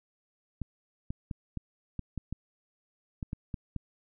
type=clicks; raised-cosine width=5 ms; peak=-22 dBFS; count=11; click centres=0.617 / 1.105 / 1.312 / 1.573 / 1.993 / 2.177 / 2.326 / 3.228 / 3.331 / 3.542 / 3.763 s; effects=none